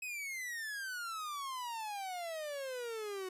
45% pulse exponential sweep, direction down, 2560 to 366.4 Hz, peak -39 dBFS, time 0.02-3.29 s, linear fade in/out 5 ms, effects resampled to 32000 Hz

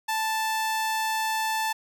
sawtooth tone, 880 Hz, A5, in tune, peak -21 dBFS, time 0.08-1.73 s, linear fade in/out 10 ms, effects none

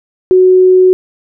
sine tone, 370 Hz, F#4, in tune, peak -3 dBFS, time 0.31-0.93 s, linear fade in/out 0 ms, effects none

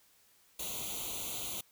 white noise with comb filter, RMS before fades -39 dBFS, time 0.59-1.61 s, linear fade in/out 5 ms, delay 0.29 ms, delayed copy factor +0.95, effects white hiss -66 dBFS RMS until 1.71 s

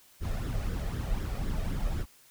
brown noise with flanger, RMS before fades -31 dBFS, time 0.2-2.06 s, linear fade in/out 50 ms, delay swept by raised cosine 0.56 to 1.66 ms, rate 3.9 Hz, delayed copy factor +0.55, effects white hiss -59 dBFS RMS until 2.3 s

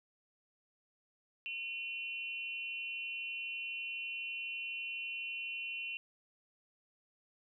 sine tone with amplitude modulation, 2732 Hz, F7, 39 cents flat, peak -34 dBFS, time 1.46-5.97 s, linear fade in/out 0 ms, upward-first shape sine, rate 268 Hz, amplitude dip 90%, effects none

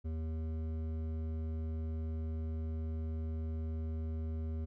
sine tone with hard clipping, 79.7 Hz, D#2, 42 cents sharp, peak -37 dBFS, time 0.04-4.66 s, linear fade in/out 20 ms, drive 11 dB, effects none

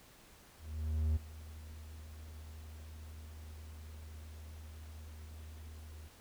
triangle tone with ADSR envelope, 77.6 Hz, D#2, 4 cents flat, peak -26 dBFS, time 0.58-6.1 s, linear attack 580 ms, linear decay 16 ms, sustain -19 dB, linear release 45 ms, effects pink hiss -60 dBFS RMS until 6.2 s

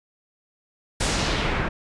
pink noise with low-pass filter sweep, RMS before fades -24 dBFS, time 1-1.69 s, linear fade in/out 10 ms, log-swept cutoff 9400 to 1600 Hz, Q 1.2, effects resampled to 24000 Hz

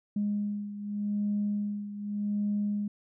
sine beating tone pair, 205.9 / 206.75 Hz, G#3 / G#3, -15 / -8 cents, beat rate 0.85 Hz, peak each -29 / -34 dBFS, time 0.16-2.88 s, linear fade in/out 5 ms, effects tanh soft clip ceiling -21 dBFS

